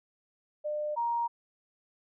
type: tone pair in turn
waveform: sine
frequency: 600 / 939.3 Hz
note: D5 / A#5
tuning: +37 / +13 cents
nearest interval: minor sixth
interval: 776 cents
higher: second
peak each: -30 / -27 dBFS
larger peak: second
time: 0.64-0.96 / 0.96-1.28 s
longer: neither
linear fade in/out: 20 ms
effects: none